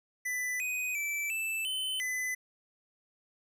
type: tone with pitch steps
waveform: square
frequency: 1993 / 2499 / 2322 / 2642 / 3047 / 2011 Hz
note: B6 / D#7 / D7 / E7 / G7 / B6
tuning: +15 / +7 / -20 / +3 / -50 / +31 cents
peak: -32 dBFS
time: 0.25-2.35 s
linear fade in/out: 10 ms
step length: 350 ms
effects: none